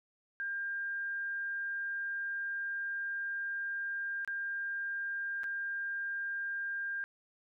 sine tone with dropouts, 1600 Hz, G6, 35 cents sharp, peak -34 dBFS, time 0.4-7.04 s, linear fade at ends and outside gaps 0 ms, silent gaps 4.248-4.276 / 5.434-5.441 s, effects none

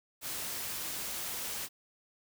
white noise, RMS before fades -38 dBFS, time 0.21-1.69 s, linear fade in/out 50 ms, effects none

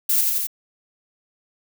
violet noise with echo, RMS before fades -19 dBFS, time 0.09-0.21 s, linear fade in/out 5 ms, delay 87 ms, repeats 3, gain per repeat -2 dB, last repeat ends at 0.471 s, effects none

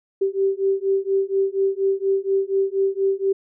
sine beating tone pair, 387.3 / 391.5 Hz, G4 / G4, -21 / -2 cents, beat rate 4.2 Hz, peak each -21 dBFS, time 0.21-3.33 s, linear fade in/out 10 ms, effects none

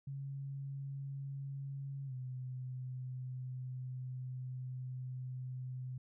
sine tone with pitch glide, 137.8 to 127.83 Hz, C#3 to C3, -10 to -40 cents, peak -40 dBFS, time 0.07-5.98 s, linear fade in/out 5 ms, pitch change -130 cents, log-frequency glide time 2.06-2.13 s, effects none

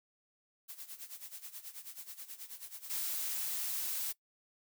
blue noise with tremolo, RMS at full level -45 dBFS, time 0.68-3.07 s, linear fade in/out 20 ms, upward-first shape sine, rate 9.3 Hz, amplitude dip 80%
blue noise, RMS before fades -37 dBFS, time 2.89-4.13 s, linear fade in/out 20 ms
effects noise-tail reverb RT60 0.1 s tail -21 dB re dry

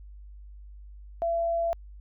sine tone, 674 Hz, E5, 38 cents sharp, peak -24 dBFS, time 1.22-1.73 s, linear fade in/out 0 ms, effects added 50 Hz sine -43 dBFS peak until 2 s

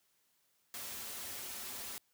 white noise with comb filter, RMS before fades -44 dBFS, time 0.74-1.98 s, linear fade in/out 0 ms, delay 6.4 ms, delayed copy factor -0.65, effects white hiss -75 dBFS RMS until 2.13 s + high-pass 60 Hz 12 dB/octave

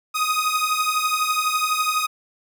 sawtooth beating tone pair, 1244.5 / 1256.5 Hz, D#6 / D#6, 0 / +17 cents, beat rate 12 Hz, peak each -19 dBFS, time 0.14-2.07 s, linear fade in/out 20 ms, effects none

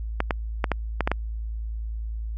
clicks, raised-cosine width 0.5 ms, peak -7 dBFS, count 7, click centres 0.204 / 0.308 / 0.642 / 0.717 / 1.007 / 1.075 / 1.116 s, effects added 55 Hz sine -28 dBFS peak until 2.37 s

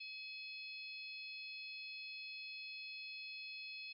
harmonic tone, 850 Hz, G#5, 40 cents sharp, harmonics 3 / 4 / 5 / 6, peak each -48 / -56 / -53 / -59 dBFS, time 0-3.93 s, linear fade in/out 10 ms, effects none

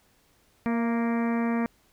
harmonic tone with a mistuned harmonic, 233.1 Hz, A#3, in tune, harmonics 1 / 2 / 3 / 4 / 5 / 6 / 7 / 8 / 9 / 10, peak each -24 / -34 / -36 / -38 / -39 / -45 / -44 / -41 / -46 / -44 dBFS, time 0.66-1.66 s, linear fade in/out 0 ms, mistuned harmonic 3, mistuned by -29 cents, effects pink hiss -64 dBFS RMS until 1.92 s

